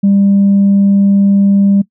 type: tone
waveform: sine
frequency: 198.7 Hz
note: G3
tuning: 24 cents sharp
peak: -4 dBFS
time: 0.03-1.82 s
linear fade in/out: 10 ms
effects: noise-tail reverb RT60 0.1 s tail -21 dB re dry + tanh soft clip ceiling -3 dBFS